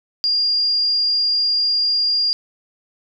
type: tone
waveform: sine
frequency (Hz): 4812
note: D8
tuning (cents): +41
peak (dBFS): -15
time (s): 0.24-2.33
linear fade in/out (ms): 0
effects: none